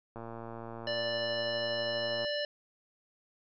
click train, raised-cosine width 1 ms, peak -29 dBFS, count 241, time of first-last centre 0.16-2.247 s, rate 115 Hz
harmonic tone, 587.3 Hz, D5, in tune, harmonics 1 / 3 / 5 / 7 / 9, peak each -33 / -39 / -39 / -41 / -43 dBFS, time 0.87-2.45 s, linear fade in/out 2 ms
effects none

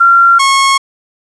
sine / sawtooth tone pair in turn, 1375 / 1091.9 Hz, F6 / C#6, -27 / -26 cents, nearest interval major third, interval 399 cents, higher first, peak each -3 dBFS, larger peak neither, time 0-0.39 / 0.39-0.78 s, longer neither, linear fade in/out 10 ms, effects resampled to 22050 Hz + 7-bit

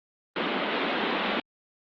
pink band-pass noise, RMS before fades -28 dBFS, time 0.36-1.4 s, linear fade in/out 2 ms, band 200 to 3700 Hz, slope 48 dB/octave, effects Opus 24 kbps

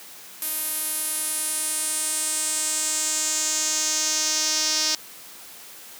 sawtooth tone with band-pass filter sweep, 310 Hz, D#4, 6 cents flat, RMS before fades -25 dBFS, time 0.42-4.95 s, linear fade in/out 0 ms, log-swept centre 12000 to 5400 Hz, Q 3.6, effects white hiss -43 dBFS RMS until 5.99 s + high-pass 150 Hz 12 dB/octave

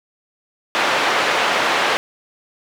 pink band-pass noise, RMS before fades -18 dBFS, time 0.75-1.97 s, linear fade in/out 0 ms, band 580 to 3100 Hz, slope 12 dB/octave, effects none

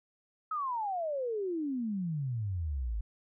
sine exponential sweep, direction down, 1298 to 50.2 Hz, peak -31 dBFS, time 0.51-3.01 s, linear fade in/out 5 ms, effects none

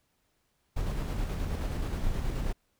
brown noise with tremolo, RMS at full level -30 dBFS, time 0.76-2.53 s, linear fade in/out 10 ms, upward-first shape square, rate 9.4 Hz, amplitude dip 25%, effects pink hiss -74 dBFS RMS until 2.79 s

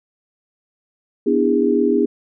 sine chord, E dominant seventh, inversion second, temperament equal with one note detuned, 246.9 / 293.7 / 329.6 / 407.2 Hz, B3 / D4 / E4 / G#4, 0 / 0 / 0 / -34 cents, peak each -19 / -20 / -21 / -17 dBFS, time 1.26-2.06 s, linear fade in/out 10 ms, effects none

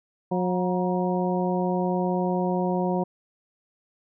harmonic tone with a mistuned harmonic, 180.9 Hz, F#3, 39 cents flat, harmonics 1 / 2 / 3 / 4 / 5, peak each -25 / -28 / -30 / -31 / -32 dBFS, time 0.31-3.04 s, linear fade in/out 10 ms, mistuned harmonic 5, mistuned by +71 cents, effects none

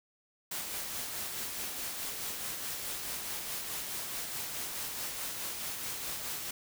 white noise with tremolo, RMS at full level -37 dBFS, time 0.51-6.51 s, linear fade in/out 5 ms, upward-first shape sine, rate 4.7 Hz, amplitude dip 30%, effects none

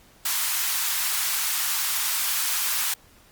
white high-pass noise, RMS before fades -25 dBFS, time 0.25-2.94 s, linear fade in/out 5 ms, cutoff 890 Hz, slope 24 dB/octave, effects pink hiss -55 dBFS RMS until 3.31 s + Opus 48 kbps

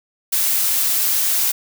blue noise, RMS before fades -18 dBFS, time 0.32-1.52 s, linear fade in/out 10 ms, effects none

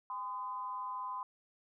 sine tone with amplitude modulation, 1018 Hz, C6, 48 cents flat, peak -34 dBFS, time 0.1-1.23 s, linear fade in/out 2 ms, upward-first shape sine, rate 213 Hz, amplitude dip 70%, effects none

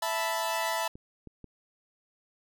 sawtooth chord, E suspended fourth, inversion none, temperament equal, 659.3 / 880 / 987.8 Hz, E5 / A5 / B5, 0 / 0 / 0 cents, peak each -29 dBFS, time 0.02-0.88 s, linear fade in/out 5 ms
clicks, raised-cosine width 3 ms, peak -32 dBFS, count 3, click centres 0.955 / 1.273 / 1.443 s
effects none

